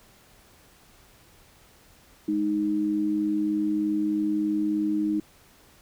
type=tone pair together; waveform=sine; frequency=207.7 / 310.9 Hz; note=G#3 / D#4; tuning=0 / -1 cents; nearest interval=perfect fifth; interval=699 cents; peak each=-30 / -23 dBFS; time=2.28-5.2 s; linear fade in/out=5 ms; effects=pink hiss -56 dBFS RMS until 5.81 s